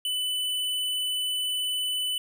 sine tone with hard clipping, 2993 Hz, F#7, 19 cents sharp, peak -27 dBFS, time 0.05-2.18 s, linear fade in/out 2 ms, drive 17 dB, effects none

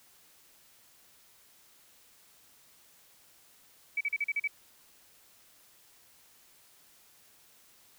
sine tone bursts, 2287 Hz, D7, 47 cents flat, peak -27 dBFS, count 7, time 3.97-4.476 s, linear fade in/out 5 ms, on 38 ms, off 40 ms, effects white hiss -61 dBFS RMS until 7.98 s

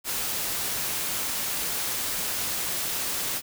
white noise, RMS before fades -29 dBFS, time 0.04-3.42 s, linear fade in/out 50 ms, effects none

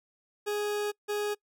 40% pulse tone pair in turn, 415.3 / 415.3 Hz, G#4 / G#4, 0 / 0 cents, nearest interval unison, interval 0 cents, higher neither, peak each -28 dBFS, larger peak neither, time 0.46-0.92 / 1.08-1.35 s, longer first, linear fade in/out 20 ms, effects noise-tail reverb RT60 0.1 s tail -25 dB re dry

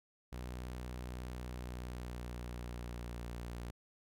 sawtooth tone with pitch glide, 61.74 to 59.43 Hz, B1 to A#1, 0 to +34 cents, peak -38 dBFS, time 0.32-3.71 s, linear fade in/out 10 ms, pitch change -66 cents, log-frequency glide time 1.47-3.15 s, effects none

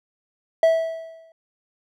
triangle tone with exponential decay, 653 Hz, E5, 17 cents flat, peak -9 dBFS, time 0.63-1.32 s, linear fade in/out 2 ms, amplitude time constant 150 ms, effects none

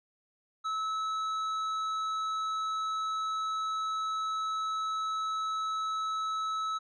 triangle tone with tanh clipping, 1300 Hz, E6, 24 cents flat, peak -32 dBFS, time 0.64-6.79 s, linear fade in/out 20 ms, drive 15 dB, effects low-pass 6000 Hz 12 dB/octave

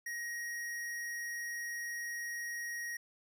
sine tone with hard clipping, 1886 Hz, A#6, 20 cents sharp, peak -39 dBFS, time 0.06-2.97 s, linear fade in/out 5 ms, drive 18 dB, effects none

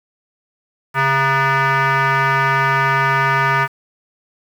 sine tone with frequency modulation, 138.3 Hz, C#3, 4 cents flat, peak -11 dBFS, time 0.94-3.68 s, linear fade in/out 50 ms, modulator 541 Hz, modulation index 3.4, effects tanh soft clip ceiling -10 dBFS + 7-bit

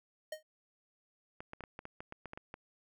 square tone with exponential decay, 620 Hz, D#5, 6 cents flat, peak -36 dBFS, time 0.32-0.43 s, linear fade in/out 5 ms, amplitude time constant 23 ms
clicks, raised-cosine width 0.5 ms, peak -29 dBFS, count 12, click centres 1.405 / 1.534 / 1.607 / 1.638 / 1.791 / 1.854 / 2.005 / 2.124 / 2.257 / 2.334 / 2.375 / 2.541 s
effects none

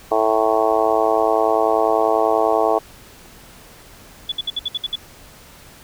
harmonic tone, 110.2 Hz, A2, 3 cents sharp, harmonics 3 / 4 / 5 / 6 / 7 / 8 / 9 / 10, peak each -26 / -20 / -25 / -19 / -21 / -25 / -29 / -25 dBFS, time 0.11-2.79 s, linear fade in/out 10 ms
sine tone bursts, 3436 Hz, A7, 42 cents flat, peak -19 dBFS, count 8, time 4.29-4.957 s, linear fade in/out 5 ms, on 30 ms, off 61 ms
effects pink hiss -44 dBFS RMS until 5.83 s

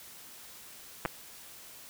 clicks, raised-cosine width 0.5 ms, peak -15 / -16 dBFS, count 2, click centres 1.052 / 1.058 s, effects white hiss -50 dBFS RMS until 1.89 s

